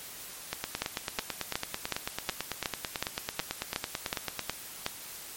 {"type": "two click trains", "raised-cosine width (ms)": 0.2, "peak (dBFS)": [-11, -13], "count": [12, 36], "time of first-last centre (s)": [[0.82, 4.864], [0.53, 4.393]], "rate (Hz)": [2.72, 9.06], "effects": ["white hiss -44 dBFS RMS until 5.36 s", "MP3 64 kbps"]}